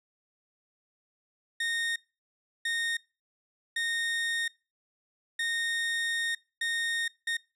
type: tone bursts at uneven times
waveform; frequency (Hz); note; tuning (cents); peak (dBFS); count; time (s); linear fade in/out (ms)
30% pulse; 1847; A#6; -16; -25; 6; 1.6-1.96 / 2.65-2.97 / 3.76-4.48 / 5.39-6.35 / 6.61-7.08 / 7.27-7.37; 5
effects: noise-tail reverb RT60 0.3 s tail -24 dB re dry + low-pass 9000 Hz 12 dB/octave